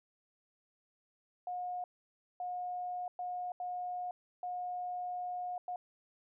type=tone bursts at uneven times; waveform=sine; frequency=720 Hz; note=F#5; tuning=47 cents flat; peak=-36 dBFS; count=6; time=1.47-1.84 / 2.4-3.08 / 3.19-3.52 / 3.6-4.11 / 4.43-5.58 / 5.68-5.76 s; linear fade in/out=2 ms; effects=none